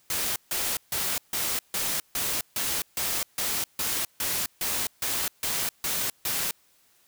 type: noise bursts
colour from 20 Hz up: white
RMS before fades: -28 dBFS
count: 16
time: 0.1-6.51 s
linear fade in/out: 2 ms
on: 260 ms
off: 150 ms
effects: white hiss -63 dBFS RMS until 7.07 s